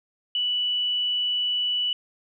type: tone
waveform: sine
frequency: 2960 Hz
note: F#7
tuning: in tune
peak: -22 dBFS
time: 0.35-1.93 s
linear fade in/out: 2 ms
effects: none